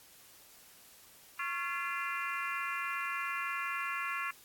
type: harmonic tone with a mistuned harmonic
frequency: 343.3 Hz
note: F4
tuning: 30 cents flat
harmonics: 3 / 4 / 5 / 6 / 7 / 8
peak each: -39 / -40 / -41 / -42 / -42 / -43 dBFS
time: 1.39-4.31 s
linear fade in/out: 5 ms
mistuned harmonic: 3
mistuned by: +110 cents
effects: white hiss -58 dBFS RMS until 4.44 s + AAC 64 kbps